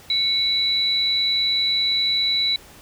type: tone pair together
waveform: sine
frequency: 2217 / 3945 Hz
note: C#7 / B7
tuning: 0 / -3 cents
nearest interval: minor seventh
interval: 997 cents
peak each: -28 / -18 dBFS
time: 0.1-2.56 s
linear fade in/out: 2 ms
effects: pink hiss -46 dBFS RMS until 2.81 s